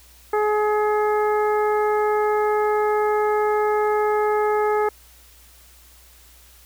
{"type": "harmonic tone", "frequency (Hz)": 422.3, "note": "G#4", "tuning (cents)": 29, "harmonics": [1, 2, 3, 4, 5], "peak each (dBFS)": [-19, -23, -27, -33, -36], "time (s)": [0.33, 4.89], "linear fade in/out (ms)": 5, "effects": ["added 60 Hz sine -51 dBFS peak until 6.65 s", "white hiss -51 dBFS RMS until 6.65 s"]}